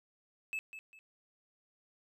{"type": "tone with echo", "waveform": "triangle", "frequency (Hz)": 2609, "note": "E7", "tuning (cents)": -18, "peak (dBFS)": -33, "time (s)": [0.53, 0.59], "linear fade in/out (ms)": 0, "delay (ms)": 200, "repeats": 2, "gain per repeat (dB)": -10, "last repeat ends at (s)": 0.99, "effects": []}